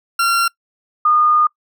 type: tone pair in turn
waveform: 40% pulse / sine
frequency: 1373 / 1221.4 Hz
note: F6 / D#6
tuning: -30 / -32 cents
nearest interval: major second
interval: 202 cents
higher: first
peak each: -12 / -10 dBFS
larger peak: second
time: 0.19-0.48 / 1.05-1.47 s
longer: second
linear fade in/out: 5 ms
effects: noise-tail reverb RT60 0.1 s tail -24 dB re dry